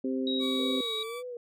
harmonic tone, 130.81 Hz, C3, in tune, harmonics 2 / 3 / 4, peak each -29 / -34 / -38 dBFS, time 0.04-0.81 s, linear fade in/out 5 ms
sine tone, 3815 Hz, A#7, 39 cents sharp, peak -31 dBFS, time 0.27-1.03 s, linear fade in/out 2 ms
20% pulse tone with pitch glide, 1137 to 1154.9 Hz, C#6 to D6, +44 to -29 cents, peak -35 dBFS, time 0.39-1.23 s, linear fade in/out 50 ms, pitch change +27 cents, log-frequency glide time 0.93-1 s
sine tone with vibrato, 466.3 Hz, A#4, 1 cent sharp, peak -36 dBFS, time 0.59-1.37 s, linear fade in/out 2 ms, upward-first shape sine, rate 1.9 Hz, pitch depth 120 cents each way
effects none

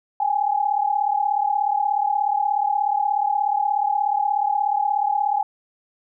sine tone pair together, 804 / 840.7 Hz, G5 / G#5, +44 / +21 cents, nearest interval minor second, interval 77 cents, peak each -21 dBFS, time 0.2-5.43 s, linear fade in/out 5 ms, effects none

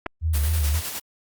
clicks, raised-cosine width 0.5 ms, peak -14 dBFS, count 2, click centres 0.062 / 0.065 s
sine tone with vibrato, 76.6 Hz, D#2, 27 cents flat, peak -19 dBFS, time 0.21-0.82 s, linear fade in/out 50 ms, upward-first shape square, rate 3.8 Hz, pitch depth 80 cents each way
white noise with tremolo, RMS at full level -30 dBFS, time 0.33-1 s, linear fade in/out 20 ms, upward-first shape square, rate 9.7 Hz, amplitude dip 35%
effects Opus 48 kbps

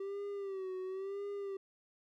triangle tone with vibrato, 388 Hz, G4, 18 cents flat, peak -36 dBFS, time 0-1.57 s, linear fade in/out 5 ms, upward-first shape sine, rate 0.97 Hz, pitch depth 74 cents each way, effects none

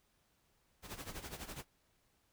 pink noise with tremolo, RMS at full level -44 dBFS, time 0.82-1.65 s, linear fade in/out 50 ms, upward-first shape sine, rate 12 Hz, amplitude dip 75%, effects pink hiss -75 dBFS RMS until 2.32 s

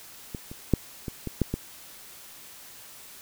clicks, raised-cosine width 3 ms, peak -20 / -26 / -6 / -19 / -18 / -9 / -14 dBFS, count 7, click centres 0.348 / 0.515 / 0.737 / 1.082 / 1.273 / 1.417 / 1.54 s, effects white hiss -47 dBFS RMS until 3.21 s

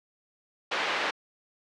white band-pass noise, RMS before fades -29 dBFS, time 0.71-1.11 s, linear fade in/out 10 ms, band 410 to 2500 Hz, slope 12 dB/octave, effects low-pass 5000 Hz 12 dB/octave

